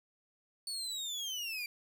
30% pulse linear sweep, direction down, 4480 to 2339 Hz, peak -34 dBFS, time 0.67-1.66 s, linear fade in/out 2 ms, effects 11-bit

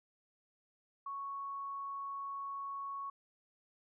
sine tone, 1108.7 Hz, C#6, in tune, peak -39 dBFS, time 1.06-3.1 s, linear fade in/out 5 ms, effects none

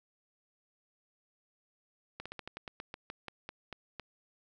slowing click train, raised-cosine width 0.3 ms, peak -25 dBFS, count 14, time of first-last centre 2.2-3.997 s, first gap 56 ms, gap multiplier 1.14, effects none

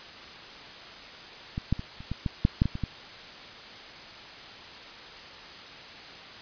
clicks, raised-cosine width 5 ms, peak -18 / -11 / -22 / -29 / -18 / -15 / -7 / -8 / -14 / -21 / -16 dBFS, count 11, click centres 1.579 / 1.726 / 1.794 / 2.005 / 2.116 / 2.262 / 2.451 / 2.619 / 2.656 / 2.754 / 2.837 s, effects white hiss -44 dBFS RMS until 6.41 s + resampled to 11025 Hz

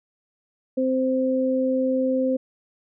sine tone pair together, 260.2 / 520.4 Hz, C4 / C5, -9 / -9 cents, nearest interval octave, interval 1200 cents, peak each -22 dBFS, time 0.77-2.37 s, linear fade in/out 10 ms, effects none

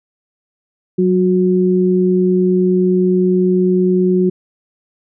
sine tone pair together, 185 / 364.8 Hz, F#3 / F#4, 0 / -24 cents, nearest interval octave, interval 1176 cents, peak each -13 dBFS, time 0.98-4.3 s, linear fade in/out 10 ms, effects none

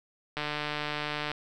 click train, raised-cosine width 0.3 ms, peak -16 dBFS, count 142, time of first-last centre 0.37-1.316 s, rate 149 Hz, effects none

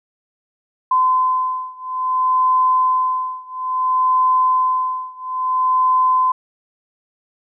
sine beating tone pair, 1024 / 1024.59 Hz, C6 / C6, -38 / -37 cents, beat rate 0.59 Hz, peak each -17 / -18 dBFS, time 0.91-6.32 s, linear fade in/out 5 ms, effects none

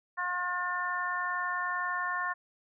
harmonic tone, 357.8 Hz, F4, 42 cents sharp, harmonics 2 / 3 / 4 / 5, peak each -40 / -33 / -37 / -34 dBFS, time 0.17-2.34 s, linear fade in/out 20 ms, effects none

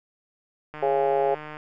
click train, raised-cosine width 0.5 ms, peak -23 dBFS, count 127, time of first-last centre 0.74-1.569 s, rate 152 Hz
harmonic tone, 137.7 Hz, C#3, 11 cents flat, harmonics 3 / 4 / 5 / 6, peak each -24 / -25 / -26 / -27 dBFS, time 0.82-1.35 s, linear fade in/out 10 ms
effects none

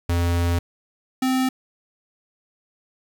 square tone pair in turn, 86.1 / 259.4 Hz, F2 / C4, -24 / -15 cents, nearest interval octave + perfect fifth, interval 1909 cents, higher second, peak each -19 dBFS, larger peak neither, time 0.09-0.59 / 1.22-1.49 s, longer first, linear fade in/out 5 ms, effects 8-bit

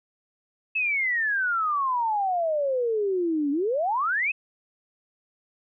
sine exponential two-way sweep, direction down then up, 2637 to 277.2 to 2637 Hz, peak -22 dBFS, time 0.75-4.32 s, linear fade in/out 10 ms, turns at 3.51 s, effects none

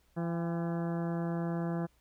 harmonic tone with a mistuned harmonic, 169.3 Hz, E3, 46 cents sharp, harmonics 1 / 2 / 3 / 4 / 5 / 6 / 7 / 8 / 9 / 10, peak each -32 / -38 / -43 / -43 / -47 / -50 / -52 / -53 / -54 / -54 dBFS, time 0.16-1.87 s, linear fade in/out 20 ms, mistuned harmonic 5, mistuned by -63 cents, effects added 60 Hz sine -69 dBFS peak until 2 s + pink hiss -71 dBFS RMS until 2 s

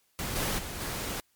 pink noise with level steps, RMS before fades -34 / -30 / -38 / -34 dBFS, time 0.19-1.2 s, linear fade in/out 0 ms, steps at 0.35 / 0.58 / 0.8 s, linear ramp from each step 10 ms, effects white hiss -70 dBFS RMS until 1.35 s + MP3 96 kbps

